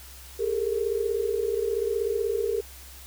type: tone cluster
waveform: sine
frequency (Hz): 403.2 / 424.1 / 459.7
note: G4 / G#4 / A#4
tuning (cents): +49 / +36 / -24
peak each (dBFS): -28 / -31 / -27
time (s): 0.39-2.61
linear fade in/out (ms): 10
effects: added 65 Hz sine -46 dBFS peak until 3.06 s + white hiss -47 dBFS RMS until 3.06 s